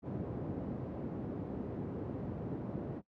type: band-pass noise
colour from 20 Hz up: pink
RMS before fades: -40 dBFS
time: 0.02-3.02 s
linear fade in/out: 50 ms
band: 110 to 410 Hz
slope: 12 dB/octave
effects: noise-tail reverb RT60 0.1 s tail -21 dB re dry + high-pass 60 Hz 12 dB/octave